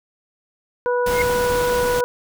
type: harmonic tone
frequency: 490 Hz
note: B4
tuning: 14 cents flat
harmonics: 1 / 2 / 3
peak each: -18 / -24 / -28 dBFS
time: 0.86-2.04 s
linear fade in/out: 0 ms
type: noise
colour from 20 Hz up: pink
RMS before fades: -27 dBFS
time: 1.06-2.01 s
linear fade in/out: 5 ms
type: tone with exponential growth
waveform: sine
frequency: 2132 Hz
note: C7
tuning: 32 cents sharp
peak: -16 dBFS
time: 1.06-1.22 s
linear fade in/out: 2 ms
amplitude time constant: 34 ms
effects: none